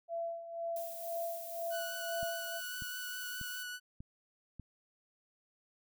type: tone with tremolo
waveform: sine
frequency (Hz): 673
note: E5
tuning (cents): +36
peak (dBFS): -34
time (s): 0.08-2.61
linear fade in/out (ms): 50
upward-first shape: sine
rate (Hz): 2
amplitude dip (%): 70
type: noise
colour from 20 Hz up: violet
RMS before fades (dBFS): -47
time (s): 0.76-3.63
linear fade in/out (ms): 2
type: tone with vibrato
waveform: sawtooth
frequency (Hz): 1480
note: F#6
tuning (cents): 0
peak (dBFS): -37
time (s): 1.7-3.8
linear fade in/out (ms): 50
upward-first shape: sine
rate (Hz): 4.9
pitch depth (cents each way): 12
type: click train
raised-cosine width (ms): 5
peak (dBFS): -34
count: 5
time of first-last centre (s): 2.23-4.597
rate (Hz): 1.69
effects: none